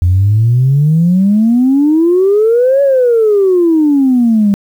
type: exponential two-way sweep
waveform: sine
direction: up then down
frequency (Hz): 85.7 to 566 to 196.9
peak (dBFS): -5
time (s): 0.02-4.54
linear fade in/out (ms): 0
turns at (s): 2.82
effects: tanh soft clip ceiling -2 dBFS + 7-bit